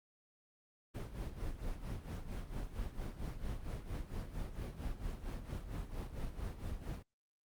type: noise with tremolo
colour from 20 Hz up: brown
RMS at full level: -39 dBFS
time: 0.94-7.03 s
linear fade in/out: 10 ms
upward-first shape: sine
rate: 4.4 Hz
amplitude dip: 70%
effects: Opus 24 kbps